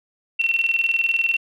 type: tone with tremolo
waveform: sine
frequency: 2712 Hz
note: E7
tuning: 49 cents sharp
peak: -15 dBFS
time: 0.39-1.37 s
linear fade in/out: 10 ms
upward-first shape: square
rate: 20 Hz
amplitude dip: 65%
effects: none